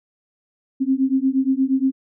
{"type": "beating tone pair", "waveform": "sine", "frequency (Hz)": [261.6, 270.1], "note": ["C4", "C#4"], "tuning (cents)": [0, -45], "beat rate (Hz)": 8.5, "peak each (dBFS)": -19, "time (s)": [0.8, 1.92], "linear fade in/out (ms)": 20, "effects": []}